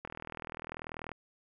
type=click train; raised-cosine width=0.5 ms; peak=-25 dBFS; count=44; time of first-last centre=0.05-1.117 s; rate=40.3 Hz; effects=none